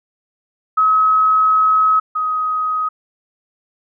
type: tone pair in turn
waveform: sine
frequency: 1279 / 1258.5 Hz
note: D#6 / D#6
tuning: +47 / +19 cents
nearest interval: unison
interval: 28 cents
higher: first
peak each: -10 / -16 dBFS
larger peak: first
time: 0.77-2 / 2.15-2.89 s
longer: first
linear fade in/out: 10 ms
effects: none